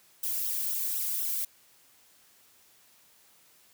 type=noise with flanger; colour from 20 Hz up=violet; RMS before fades=-31 dBFS; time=0.23-1.45 s; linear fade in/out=5 ms; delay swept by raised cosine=0.43 to 1.63 ms; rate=4 Hz; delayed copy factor=-1; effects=white hiss -61 dBFS RMS until 3.73 s + high-pass 60 Hz 12 dB/octave